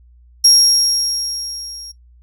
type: tone with level ramp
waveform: 35% pulse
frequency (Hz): 5588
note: F8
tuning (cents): 0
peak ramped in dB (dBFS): -3 to -29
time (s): 0.44-1.92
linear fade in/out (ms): 10
effects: noise-tail reverb RT60 0.1 s tail -18 dB re dry + added 60 Hz sine -44 dBFS peak until 2.22 s